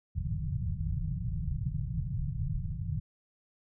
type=low-pass noise; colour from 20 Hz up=white; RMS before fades=-33 dBFS; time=0.15-3 s; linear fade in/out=10 ms; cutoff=170 Hz; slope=96 dB/octave; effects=none